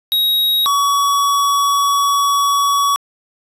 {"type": "tone pair in turn", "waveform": "square", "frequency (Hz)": [3800, 1129.7], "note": ["A#7", "C#6"], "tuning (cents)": [33, 32], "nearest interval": "octave + major sixth", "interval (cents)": 2101, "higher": "first", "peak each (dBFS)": -13, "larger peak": "neither", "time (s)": [[0.12, 0.66], [0.66, 2.96]], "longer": "second", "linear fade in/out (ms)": 0, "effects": ["resampled to 32000 Hz"]}